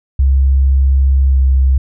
sine tone with pitch glide, 67.3 to 66.18 Hz, C2 to C2, +49 to +20 cents, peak -7 dBFS, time 0.19-1.78 s, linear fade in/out 5 ms, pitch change -29 cents, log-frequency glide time 1.29-1.38 s, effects none

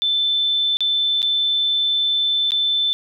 sine tone with dropouts, 3530 Hz, A7, 5 cents sharp, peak -16 dBFS, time 0.02-2.93 s, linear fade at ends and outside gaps 0 ms, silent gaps 0.77-0.806 / 1.219-1.228 / 2.507-2.519 s, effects none

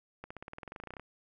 accelerating click train, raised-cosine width 0.5 ms, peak -28 dBFS, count 18, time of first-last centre 0.24-0.996 s, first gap 65 ms, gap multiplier 0.95, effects none

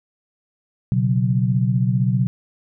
sine chord, B suspended second, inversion none, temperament just, 123.47 / 138.9 / 185.21 Hz, B2 / C#3 / F#3, 0 / +4 / +2 cents, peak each -18 / -22 / -21 dBFS, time 0.92-2.27 s, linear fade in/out 0 ms, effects none

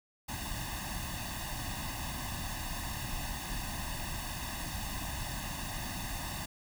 pink noise with comb filter, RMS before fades -38 dBFS, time 0.28-6.46 s, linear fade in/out 10 ms, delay 1.1 ms, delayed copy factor +1, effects none

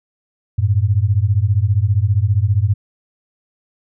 sine beating tone pair, 94.3 / 109.3 Hz, F#2 / A2, +33 / -11 cents, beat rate 15 Hz, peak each -15 dBFS, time 0.58-2.74 s, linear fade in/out 10 ms, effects none

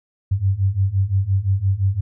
sine beating tone pair, 94 / 99.8 Hz, F#2 / G2, +28 / +32 cents, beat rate 5.8 Hz, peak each -20 / -18 dBFS, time 0.31-2.01 s, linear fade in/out 10 ms, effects none

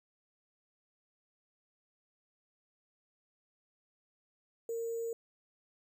sine tone with sample-and-hold, 460 Hz, A#4, 23 cents flat, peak -34 dBFS, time 4.69-5.13 s, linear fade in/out 2 ms, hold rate 7350 Hz, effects none

